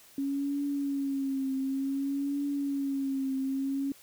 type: tone with vibrato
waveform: sine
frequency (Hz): 275.3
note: C#4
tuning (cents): -12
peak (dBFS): -28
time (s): 0.18-3.92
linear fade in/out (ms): 2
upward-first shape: triangle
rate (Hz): 0.55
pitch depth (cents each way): 61
effects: white hiss -56 dBFS RMS until 4.02 s